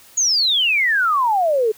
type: exponential sweep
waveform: sine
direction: down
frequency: 6800 to 417.7 Hz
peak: -14 dBFS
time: 0.17-1.72 s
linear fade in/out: 10 ms
effects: white hiss -47 dBFS RMS until 1.77 s